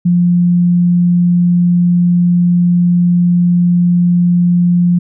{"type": "tone", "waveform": "sine", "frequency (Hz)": 175.5, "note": "F3", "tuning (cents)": 9, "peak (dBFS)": -7, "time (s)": [0.05, 4.99], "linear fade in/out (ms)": 10, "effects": []}